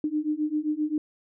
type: beating tone pair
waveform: sine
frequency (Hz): 299.6 / 307.2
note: D4 / D#4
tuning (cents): +35 / -22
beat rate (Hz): 7.6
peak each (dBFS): -28 / -27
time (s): 0.04-0.98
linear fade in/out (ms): 2
effects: none